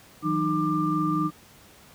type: tone cluster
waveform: sine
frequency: 161.1 / 185.2 / 306.5 / 1190 Hz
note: E3 / F#3 / D#4 / D6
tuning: -39 / +2 / -26 / +22 cents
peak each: -29 / -32 / -25 / -27 dBFS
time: 0.22-1.31 s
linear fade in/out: 50 ms
effects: pink hiss -52 dBFS RMS until 1.94 s + high-pass 60 Hz 12 dB/octave